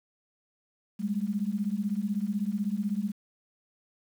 sine beating tone pair, 196.8 / 212.8 Hz, G3 / G#3, +7 / +42 cents, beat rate 16 Hz, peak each -30 dBFS, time 0.99-3.12 s, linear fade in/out 20 ms, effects 9-bit

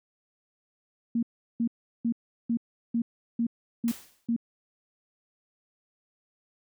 sine tone bursts, 233.1 Hz, A#3, in tune, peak -23 dBFS, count 8, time 1.15-4.364 s, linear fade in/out 5 ms, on 78 ms, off 370 ms
white noise with exponential decay, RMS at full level -37 dBFS, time 3.88-4.26 s, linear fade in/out 0 ms, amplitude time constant 82 ms
effects none

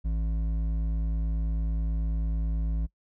sine tone with hard clipping, 54.6 Hz, A1, 13 cents flat, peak -27 dBFS, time 0.04-2.87 s, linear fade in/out 20 ms, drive 8 dB, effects noise-tail reverb RT60 0.1 s tail -22 dB re dry

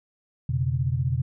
sine tone cluster, 86.5 / 125.5 / 141 Hz, F2 / B2 / C#3, -16 / +28 / +30 cents, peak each -29 / -24 / -28 dBFS, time 0.49-1.22 s, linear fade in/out 5 ms, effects none

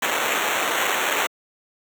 violet noise with sample-and-hold, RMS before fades -22 dBFS, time 0.02-1.27 s, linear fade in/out 5 ms, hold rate 4900 Hz, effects high-pass 400 Hz 12 dB/octave

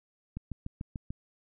click train, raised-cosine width 5 ms, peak -24 dBFS, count 6, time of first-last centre 0.37-1.105 s, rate 6.8 Hz, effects none

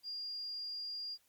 sine tone, 4813 Hz, D8, 42 cents sharp, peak -39 dBFS, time 0.03-1.18 s, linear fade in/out 50 ms, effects white hiss -72 dBFS RMS until 1.28 s + MP3 96 kbps

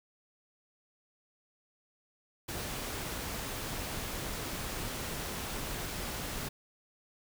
pink noise, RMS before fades -38 dBFS, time 2.48-6.49 s, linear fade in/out 10 ms, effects none

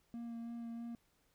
triangle tone with vibrato, 233.1 Hz, A#3, in tune, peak -40 dBFS, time 0.14-0.95 s, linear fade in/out 0 ms, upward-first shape sine, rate 3.1 Hz, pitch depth 14 cents each way, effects pink hiss -75 dBFS RMS until 1.34 s

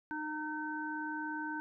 harmonic tone, 306.1 Hz, D#4, 28 cents flat, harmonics 1 / 3 / 5, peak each -40 / -41 / -40 dBFS, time 0.11-1.6 s, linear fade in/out 0 ms, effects none

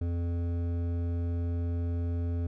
triangle tone with hard clipping, 85.8 Hz, F2, 30 cents flat, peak -30 dBFS, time 0.01-2.47 s, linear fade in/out 5 ms, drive 15 dB, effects none

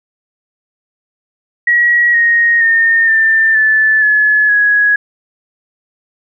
sine tone with pitch steps, 1912 / 1869.4 / 1827.8 / 1787.1 / 1747.2 / 1708.3 / 1670.3 Hz, A#6 / A#6 / A#6 / A6 / A6 / G#6 / G#6, +43 / +4 / -35 / +26 / -13 / +48 / +9 cents, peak -7 dBFS, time 1.67-4.96 s, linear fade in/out 5 ms, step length 470 ms, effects none

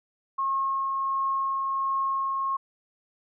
sine tone with tremolo, 1082 Hz, C#6, 42 cents flat, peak -23 dBFS, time 0.38-2.57 s, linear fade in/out 10 ms, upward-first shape triangle, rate 1.4 Hz, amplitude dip 25%, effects none

